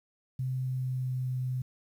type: tone with pitch glide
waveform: sine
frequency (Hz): 129.6 to 127.82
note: C3 to C3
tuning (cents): -16 to -40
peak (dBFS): -29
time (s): 0.39-1.62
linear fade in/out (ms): 5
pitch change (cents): -24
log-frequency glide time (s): 0.5-1.35
effects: 10-bit